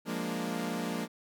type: chord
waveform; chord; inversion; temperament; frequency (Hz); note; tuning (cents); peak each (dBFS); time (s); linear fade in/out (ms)
sawtooth; Bb dominant seventh; second; equal; 174.61 / 207.7 / 233.1 / 293.7; F3 / Ab3 / Bb3 / D4; 0 / 0 / 0 / 0; -34 / -35 / -32 / -36; 0.05-1.08; 50
effects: none